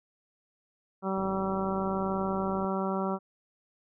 harmonic tone, 191.9 Hz, G3, 37 cents flat, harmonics 1 / 2 / 3 / 4 / 5 / 6 / 7, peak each -31 / -34 / -36 / -37 / -38 / -39 / -39 dBFS, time 1.02-3.19 s, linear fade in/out 50 ms
click train, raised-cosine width 2 ms, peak -30 dBFS, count 79, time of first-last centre 1.18-2.646 s, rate 53.2 Hz
effects none

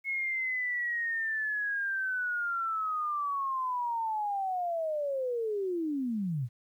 sine linear sweep, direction down, 2184 to 111 Hz, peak -29 dBFS, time 0.04-6.49 s, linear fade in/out 50 ms, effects 11-bit

